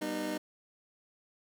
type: chord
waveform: 25% pulse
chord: G augmented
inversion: none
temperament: just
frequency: 196 / 245 / 306.2 Hz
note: G3 / B3 / D#4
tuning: 0 / -14 / -28 cents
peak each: -37 / -37 / -31 dBFS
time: 0.01-0.38 s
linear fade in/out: 10 ms
effects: none